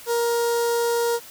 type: tone with notch filter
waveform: sawtooth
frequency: 469.9 Hz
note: A#4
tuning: 14 cents sharp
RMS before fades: -22 dBFS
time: 0.06-1.2 s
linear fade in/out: 50 ms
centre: 2400 Hz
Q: 0.76
effects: white hiss -43 dBFS RMS until 1.3 s